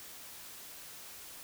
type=silence; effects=white hiss -49 dBFS RMS until 1.43 s